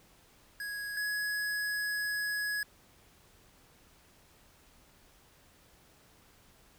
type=tone pair in turn; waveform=square; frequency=1661.2 / 1677.6 Hz; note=G#6 / G#6; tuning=0 / +17 cents; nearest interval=unison; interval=17 cents; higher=second; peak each=-37 / -32 dBFS; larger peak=second; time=0.6-0.97 / 0.97-2.63 s; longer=second; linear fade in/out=2 ms; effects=pink hiss -62 dBFS RMS until 6.78 s